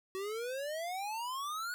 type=exponential sweep; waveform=square; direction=up; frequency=373.9 to 1480 Hz; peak=-37 dBFS; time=0.15-1.74 s; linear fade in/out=0 ms; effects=none